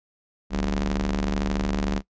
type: ring-modulated tone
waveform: sawtooth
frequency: 73.42 Hz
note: D2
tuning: in tune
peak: -16 dBFS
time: 0.5-2.02 s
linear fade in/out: 50 ms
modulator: 121 Hz
effects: noise-tail reverb RT60 0.1 s tail -20 dB re dry + resampled to 16000 Hz